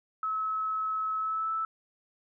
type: tone with pitch glide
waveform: sine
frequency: 1292 to 1314.6 Hz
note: E6 to E6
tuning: -35 to -5 cents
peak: -28 dBFS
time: 0.23-1.65 s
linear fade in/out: 2 ms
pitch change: +30 cents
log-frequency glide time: 1.17-1.51 s
effects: none